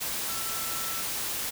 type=tone in noise; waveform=sine; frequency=1335 Hz; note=E6; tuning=22 cents sharp; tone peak=-40 dBFS; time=0.28-1.03 s; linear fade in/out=20 ms; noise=white; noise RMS=-32 dBFS; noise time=0-1.51 s; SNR=-11 dB; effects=none